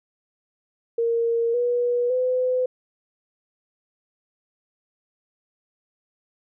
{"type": "tone with pitch steps", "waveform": "sine", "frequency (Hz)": [464.1, 484.9, 506.7], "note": ["A#4", "B4", "B4"], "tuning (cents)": [-8, -32, 44], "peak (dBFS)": -19, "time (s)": [0.98, 2.66], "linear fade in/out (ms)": 5, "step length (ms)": 560, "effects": []}